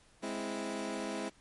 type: chord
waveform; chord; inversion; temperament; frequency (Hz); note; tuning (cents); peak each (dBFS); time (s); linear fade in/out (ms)
20% pulse; Ab augmented; none; equal; 207.7 / 261.6 / 329.6; Ab3 / C4 / E4; 0 / 0 / 0; -35 / -36 / -35; 0.22-1.3; 20
effects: pink hiss -64 dBFS RMS until 1.4 s + MP3 48 kbps